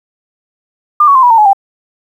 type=tone with pitch steps; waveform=sine; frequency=1199 / 1118.7 / 1043.8 / 973.9 / 908.7 / 847.8 / 791 Hz; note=D6 / C#6 / C6 / B5 / A#5 / G#5 / G5; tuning=+36 / +15 / -4 / -24 / -44 / +35 / +15 cents; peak=-3 dBFS; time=1-1.532 s; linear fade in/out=5 ms; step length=76 ms; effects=7-bit